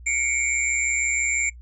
sine tone cluster, 2184 / 2310 / 7280 Hz, C#7 / D7 / A#8, -26 / -29 / -42 cents, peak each -25 dBFS, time 0.06-1.5 s, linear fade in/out 10 ms, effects noise-tail reverb RT60 0.1 s tail -21 dB re dry + added 60 Hz sine -40 dBFS peak until 1.61 s

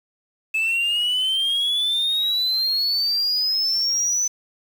sine exponential sweep, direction up, 2605 to 6060 Hz, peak -16 dBFS, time 0.54-4.28 s, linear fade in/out 10 ms, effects tanh soft clip ceiling -18 dBFS + 7-bit

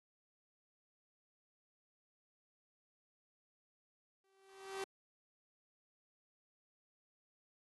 sawtooth tone with exponential growth, 387.3 Hz, G4, 21 cents flat, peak -34 dBFS, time 4.24-4.84 s, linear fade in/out 2 ms, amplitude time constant 130 ms, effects AAC 32 kbps

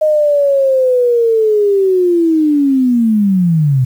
sine linear sweep, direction down, 622.3 to 123.47 Hz, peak -8 dBFS, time 0.01-3.85 s, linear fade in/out 10 ms, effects 7-bit

